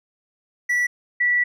triangle / sine tone pair in turn, 1954 / 1954 Hz, B6 / B6, -19 / -19 cents, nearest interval unison, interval 0 cents, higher neither, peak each -16 dBFS, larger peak neither, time 0.69-0.87 / 1.2-1.44 s, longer second, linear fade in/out 10 ms, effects none

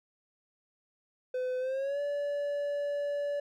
triangle tone with pitch glide, 507 to 575.7 Hz, B4 to D5, +45 to -35 cents, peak -28 dBFS, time 1.34-3.4 s, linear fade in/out 5 ms, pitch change +220 cents, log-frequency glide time 1.59-2 s, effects none

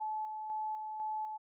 sine tone with tremolo, 863 Hz, A5, 34 cents flat, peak -34 dBFS, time 0-1.38 s, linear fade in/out 20 ms, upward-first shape square, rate 2 Hz, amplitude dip 40%, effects none

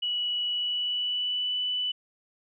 sine tone with pitch glide, 2937 to 2983 Hz, F#7 to F#7, -13 to +13 cents, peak -26 dBFS, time 0.02-1.92 s, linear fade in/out 10 ms, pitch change +26 cents, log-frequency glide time 0.48-1.58 s, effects none

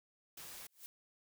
white noise, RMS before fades -50 dBFS, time 0.37-0.67 s, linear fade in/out 5 ms
blue noise with exponential growth, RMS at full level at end -47 dBFS, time 0.67-0.86 s, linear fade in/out 0 ms, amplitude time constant 40 ms
effects none

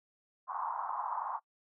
white band-pass noise, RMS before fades -37 dBFS, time 0.47-1.4 s, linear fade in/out 50 ms, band 820 to 1100 Hz, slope 48 dB/octave, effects noise-tail reverb RT60 0.1 s tail -23 dB re dry

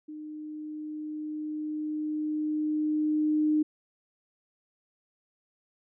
sine tone with level ramp, 305.2 Hz, D#4, 33 cents flat, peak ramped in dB -38 to -21 dBFS, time 0.08-3.63 s, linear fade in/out 10 ms, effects none

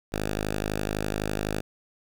5% pulse tone, 51.91 Hz, G#1, in tune, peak -16 dBFS, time 0.12-1.61 s, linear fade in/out 10 ms, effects none

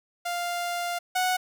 sawtooth tone pair in turn, 698.5 / 737.3 Hz, F5 / F#5, 0 / -6 cents, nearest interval minor second, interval 94 cents, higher second, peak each -24 / -19 dBFS, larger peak second, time 0.25-0.99 / 1.15-1.37 s, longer first, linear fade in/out 10 ms, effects none

